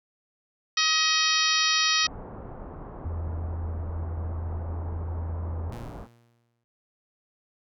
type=harmonic tone; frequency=632 Hz; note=D#5; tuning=27 cents sharp; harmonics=2 / 3 / 4 / 5 / 6 / 7 / 8 / 9; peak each=-29 / -29 / -29 / -29 / -29 / -29 / -29 / -29 dBFS; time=0.77-2.07 s; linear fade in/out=5 ms
type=low-pass noise; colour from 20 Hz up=pink; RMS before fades=-40 dBFS; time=2.03-6.08 s; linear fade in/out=50 ms; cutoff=1100 Hz; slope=24 dB/octave
type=tone with pitch glide; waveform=sine; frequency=82.41 to 83.13 Hz; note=E2 to E2; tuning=0 to +15 cents; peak=-29 dBFS; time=3.05-5.7 s; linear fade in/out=0 ms; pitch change=+15 cents; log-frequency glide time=3.8-4.46 s
type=tone with exponential decay; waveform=sawtooth; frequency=117.8 Hz; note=A#2; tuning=19 cents sharp; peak=-33 dBFS; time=5.72-6.64 s; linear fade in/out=0 ms; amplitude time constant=200 ms
effects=none